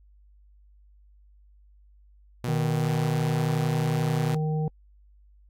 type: tone with pitch glide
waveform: sawtooth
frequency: 121.9 to 123.6 Hz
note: B2 to B2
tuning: -22 to +2 cents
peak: -24 dBFS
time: 2.44-4.35 s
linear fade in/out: 0 ms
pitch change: +24 cents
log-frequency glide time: 2.77-3.16 s
type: harmonic tone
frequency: 154.9 Hz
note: D#3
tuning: 7 cents flat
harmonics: 1 / 3 / 5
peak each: -24 / -34 / -38 dBFS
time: 2.48-4.68 s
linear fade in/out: 2 ms
effects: added 50 Hz sine -53 dBFS peak until 5.49 s + AAC 48 kbps